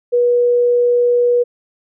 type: tone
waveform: sine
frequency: 484.6 Hz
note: B4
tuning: 33 cents flat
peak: -10 dBFS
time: 0.12-1.44 s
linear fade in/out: 20 ms
effects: none